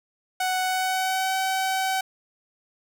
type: tone with pitch glide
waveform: sawtooth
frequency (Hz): 743 to 761.2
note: F#5 to F#5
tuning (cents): +7 to +49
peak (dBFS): -19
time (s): 0.4-2.01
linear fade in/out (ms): 5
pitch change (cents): +42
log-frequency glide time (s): 0.62-1.35
effects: none